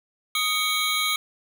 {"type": "tone cluster", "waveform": "square", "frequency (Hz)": [1247, 2243, 3244, 3696, 3963], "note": ["D#6", "C#7", "G#7", "A#7", "B7"], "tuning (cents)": [3, 20, -41, -16, 5], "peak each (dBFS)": [-29, -27, -31, -32, -29], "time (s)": [0.35, 1.16], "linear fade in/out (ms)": 2, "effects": []}